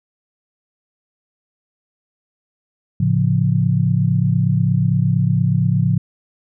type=chord; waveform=sine; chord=A augmented; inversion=none; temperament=equal; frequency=110 / 138.59 / 174.61 Hz; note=A2 / C#3 / E#3; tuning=0 / 0 / 0 cents; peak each=-18 / -17 / -18 dBFS; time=3-5.98 s; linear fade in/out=5 ms; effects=none